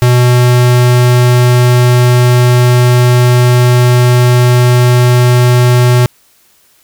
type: tone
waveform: square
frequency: 123.4 Hz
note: B2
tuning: 1 cent flat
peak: -5 dBFS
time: 0.02-6.06 s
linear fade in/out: 0 ms
effects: white hiss -49 dBFS RMS until 6.83 s